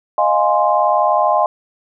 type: chord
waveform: sine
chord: F minor seventh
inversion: third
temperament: equal with one note detuned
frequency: 618.7 / 698.5 / 830.6 / 1046.5 Hz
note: Eb5 / F5 / Ab5 / C6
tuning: -10 / 0 / 0 / 0 cents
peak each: -17 dBFS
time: 0.18-1.46 s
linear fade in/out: 2 ms
effects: none